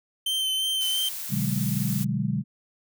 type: tone with vibrato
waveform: 45% pulse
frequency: 3097 Hz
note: G7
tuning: 22 cents flat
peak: -24 dBFS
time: 0.26-1.09 s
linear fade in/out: 5 ms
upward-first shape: sine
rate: 2.9 Hz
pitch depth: 20 cents each way
type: noise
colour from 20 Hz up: blue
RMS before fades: -34 dBFS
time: 0.8-2.05 s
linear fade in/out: 20 ms
type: chord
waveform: sine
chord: G# half-diminished seventh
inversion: first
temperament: just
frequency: 124.59 / 149.51 / 186.89 / 207.7 Hz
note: B2 / D3 / F#3 / G#3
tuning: +16 / +31 / +18 / 0 cents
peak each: -29 dBFS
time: 1.29-2.44 s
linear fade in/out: 50 ms
effects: none